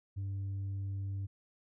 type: tone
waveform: sine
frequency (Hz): 98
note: G2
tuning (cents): 0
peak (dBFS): -32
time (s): 0.16-1.27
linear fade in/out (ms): 20
effects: tanh soft clip ceiling -34 dBFS